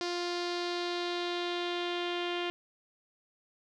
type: tone with low-pass filter sweep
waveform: sawtooth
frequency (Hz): 350.4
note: F4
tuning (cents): +6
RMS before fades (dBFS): -34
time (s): 0.01-2.5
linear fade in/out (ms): 0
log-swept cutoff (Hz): 4900 to 3100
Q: 3.4
effects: none